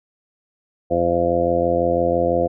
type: harmonic tone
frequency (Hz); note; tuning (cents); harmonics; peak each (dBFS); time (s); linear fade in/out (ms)
86; F2; -26; 1 / 2 / 3 / 4 / 5 / 6 / 7 / 8; -29 / -29 / -28 / -24 / -29 / -19 / -27 / -22; 0.9-2.48; 20
effects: none